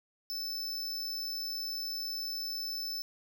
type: tone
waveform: square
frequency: 5274 Hz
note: E8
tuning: in tune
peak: -35 dBFS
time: 0.3-3.02 s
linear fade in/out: 0 ms
effects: 12-bit